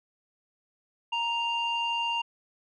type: tone pair together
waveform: sine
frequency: 935.1 / 2794 Hz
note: A#5 / F7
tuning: +5 / 0 cents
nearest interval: octave + perfect fifth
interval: 1895 cents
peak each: -28 dBFS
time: 1.12-2.22 s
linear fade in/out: 10 ms
effects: tanh soft clip ceiling -21 dBFS